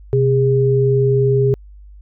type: tone pair together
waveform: sine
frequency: 128.42 / 407.7 Hz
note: C3 / G#4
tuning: -32 / -32 cents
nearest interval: octave + minor sixth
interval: 2000 cents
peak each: -14 dBFS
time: 0.13-1.54 s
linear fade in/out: 0 ms
effects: added 50 Hz sine -37 dBFS peak until 2.01 s